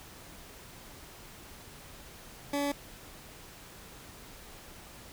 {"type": "tone", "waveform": "20% pulse", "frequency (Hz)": 285, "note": "C#4", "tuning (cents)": 48, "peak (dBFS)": -24, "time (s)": [2.53, 2.72], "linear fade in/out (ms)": 5, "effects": ["pink hiss -50 dBFS RMS until 5.12 s"]}